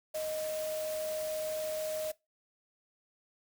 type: tone in noise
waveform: sine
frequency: 622.3 Hz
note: D#5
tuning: in tune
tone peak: -33 dBFS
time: 0.14-2.12 s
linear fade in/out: 10 ms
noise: white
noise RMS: -44 dBFS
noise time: 0.14-2.12 s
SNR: +8 dB
effects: noise-tail reverb RT60 0.2 s tail -20 dB re dry